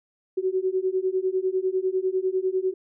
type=beating tone pair; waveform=sine; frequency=370 / 380 Hz; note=F#4 / F#4; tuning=0 / +46 cents; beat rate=10 Hz; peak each=-25 / -25 dBFS; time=0.37-2.74 s; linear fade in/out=10 ms; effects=none